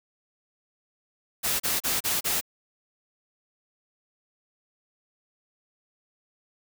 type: noise bursts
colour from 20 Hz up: white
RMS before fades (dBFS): -26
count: 5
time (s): 1.43-2.412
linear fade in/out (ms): 20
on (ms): 170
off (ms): 33
effects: none